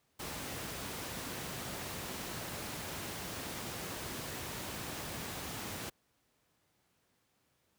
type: noise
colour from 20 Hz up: pink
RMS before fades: -41 dBFS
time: 0.19-5.9 s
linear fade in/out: 10 ms
effects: pink hiss -75 dBFS RMS until 7.78 s + high-pass 80 Hz 12 dB/octave